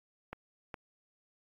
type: clicks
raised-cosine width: 0.5 ms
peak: -25 dBFS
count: 2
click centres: 0.33 / 0.742 s
effects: AAC 64 kbps